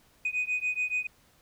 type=beating tone pair; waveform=sine; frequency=2489 / 2496 Hz; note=D#7 / D#7; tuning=0 / +5 cents; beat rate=7 Hz; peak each=-29 dBFS; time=0.25-1.07 s; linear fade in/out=5 ms; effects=tanh soft clip ceiling -23 dBFS + pink hiss -63 dBFS RMS until 1.41 s